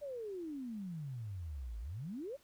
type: exponential two-way sweep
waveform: sine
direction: down then up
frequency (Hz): 599 to 51.91 to 599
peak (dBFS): -40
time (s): 0.01-2.37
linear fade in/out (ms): 20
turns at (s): 1.79
effects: pink hiss -68 dBFS RMS until 2.43 s